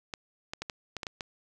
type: clicks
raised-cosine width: 0.2 ms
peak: -18 dBFS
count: 8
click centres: 0.138 / 0.535 / 0.62 / 0.698 / 0.967 / 1.032 / 1.068 / 1.208 s
effects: none